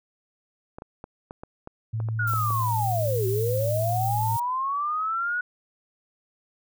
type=clicks; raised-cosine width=1 ms; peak=-24 dBFS; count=10; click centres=0.785 / 0.821 / 1.041 / 1.309 / 1.435 / 1.674 / 2.002 / 2.087 / 2.336 / 2.505 s
type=tone; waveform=sine; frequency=111.3 Hz; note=A2; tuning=20 cents sharp; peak=-25 dBFS; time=1.93-4.37 s; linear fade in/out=10 ms
type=linear two-way sweep; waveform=sine; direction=down then up; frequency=1475 to 370 to 1475 Hz; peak=-24 dBFS; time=2.19-5.41 s; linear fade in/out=5 ms; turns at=3.27 s
type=noise; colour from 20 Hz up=violet; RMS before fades=-36 dBFS; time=2.27-4.4 s; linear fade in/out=5 ms
effects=none